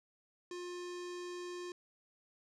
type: tone with low-pass filter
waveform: square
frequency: 354.9 Hz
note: F4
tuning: 28 cents sharp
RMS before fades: -44 dBFS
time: 0.51-1.72 s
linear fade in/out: 2 ms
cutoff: 6500 Hz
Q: 1.5
effects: none